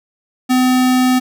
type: tone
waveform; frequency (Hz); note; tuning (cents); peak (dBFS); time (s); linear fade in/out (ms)
square; 254.3; C4; -49; -11; 0.49-1.2; 20
effects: none